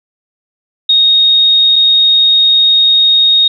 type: tone pair in turn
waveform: sine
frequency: 3729 / 3729 Hz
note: A#7 / A#7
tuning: 0 / 0 cents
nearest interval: unison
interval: 0 cents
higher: neither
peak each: -5 dBFS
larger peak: neither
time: 0.89-1.76 / 1.76-3.48 s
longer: second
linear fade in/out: 5 ms
effects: none